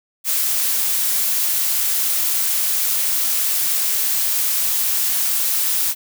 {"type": "noise", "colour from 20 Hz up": "blue", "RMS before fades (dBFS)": -19, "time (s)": [0.24, 5.95], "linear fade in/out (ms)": 50, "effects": []}